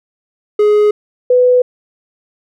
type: tone pair in turn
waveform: triangle / sine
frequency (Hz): 418.9 / 498.2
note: G#4 / B4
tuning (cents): +15 / +15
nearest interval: minor third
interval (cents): 300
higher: second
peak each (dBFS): -5 / -6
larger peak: first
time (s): 0.59-0.91 / 1.3-1.62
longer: neither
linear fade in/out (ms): 5
effects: none